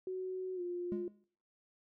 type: tone with pitch glide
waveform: sine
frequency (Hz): 372.3 to 352.8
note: F#4 to F4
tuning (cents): +11 to +18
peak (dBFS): -36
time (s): 0.07-1.08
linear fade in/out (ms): 2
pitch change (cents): -93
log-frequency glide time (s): 0.55-0.61
type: tone with exponential decay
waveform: triangle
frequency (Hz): 207.2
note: G#3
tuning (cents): -4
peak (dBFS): -32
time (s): 0.92-1.24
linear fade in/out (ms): 0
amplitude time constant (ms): 68
effects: noise-tail reverb RT60 0.5 s tail -21 dB re dry